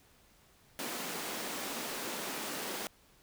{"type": "high-pass noise", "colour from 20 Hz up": "pink", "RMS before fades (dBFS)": -39, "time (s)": [0.79, 2.87], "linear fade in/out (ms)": 0, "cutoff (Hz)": 210, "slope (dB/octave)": 24, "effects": ["pink hiss -64 dBFS RMS until 3.22 s"]}